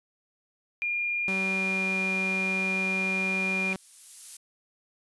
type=tone; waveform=sine; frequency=2412 Hz; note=D7; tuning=46 cents sharp; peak=-26 dBFS; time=0.82-3.73 s; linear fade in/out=0 ms
type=tone with pitch glide; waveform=sawtooth; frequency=190.9 to 189.69 Hz; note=G3 to F#3; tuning=-46 to +43 cents; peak=-27 dBFS; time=1.28-3.76 s; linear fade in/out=0 ms; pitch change=-11 cents; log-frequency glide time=1.39-2.04 s
type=noise with exponential growth; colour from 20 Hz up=violet; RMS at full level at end=-36 dBFS; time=2.48-4.37 s; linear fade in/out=5 ms; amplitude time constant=410 ms
effects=resampled to 24000 Hz